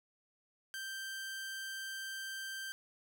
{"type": "tone", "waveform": "sawtooth", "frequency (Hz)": 1568, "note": "G6", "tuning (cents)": 0, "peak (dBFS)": -37, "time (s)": [0.74, 2.72], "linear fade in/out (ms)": 0, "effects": []}